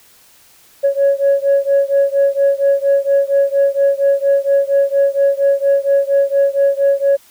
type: beating tone pair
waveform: sine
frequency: 554.4 / 558.7 Hz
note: C#5 / C#5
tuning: 0 / +13 cents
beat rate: 4.3 Hz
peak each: -12 / -13 dBFS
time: 0.83-7.17 s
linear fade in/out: 20 ms
effects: tanh soft clip ceiling -6 dBFS + white hiss -48 dBFS RMS until 7.3 s